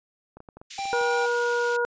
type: clicks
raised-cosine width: 1 ms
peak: -30 dBFS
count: 8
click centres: 0.37 / 0.404 / 0.488 / 0.57 / 0.615 / 0.79 / 0.855 / 1.013 s
type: high-pass noise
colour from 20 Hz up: pink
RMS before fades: -39 dBFS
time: 0.7-1.77 s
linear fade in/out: 10 ms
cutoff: 2400 Hz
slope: 24 dB/octave
type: tone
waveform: square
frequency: 789 Hz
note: G5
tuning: 11 cents sharp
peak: -29 dBFS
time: 0.78-1.26 s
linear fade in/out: 5 ms
type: harmonic tone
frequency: 478.9 Hz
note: A#4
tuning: 47 cents sharp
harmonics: 1 / 2 / 3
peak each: -24 / -30 / -27 dBFS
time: 0.93-1.85 s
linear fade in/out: 0 ms
effects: resampled to 16000 Hz